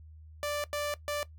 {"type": "tone bursts at uneven times", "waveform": "sawtooth", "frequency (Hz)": 587.3, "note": "D5", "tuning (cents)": 0, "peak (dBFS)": -27, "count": 3, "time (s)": [[0.43, 0.64], [0.73, 0.94], [1.08, 1.23]], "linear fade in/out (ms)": 0, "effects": ["noise-tail reverb RT60 0.1 s tail -17 dB re dry", "added 78 Hz sine -48 dBFS peak until 1.38 s"]}